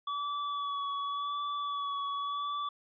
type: tone with vibrato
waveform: square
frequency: 1142 Hz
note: D6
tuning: 49 cents flat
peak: -33 dBFS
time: 0.07-2.69 s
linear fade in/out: 5 ms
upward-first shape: sine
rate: 0.89 Hz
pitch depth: 22 cents each way
effects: resampled to 11025 Hz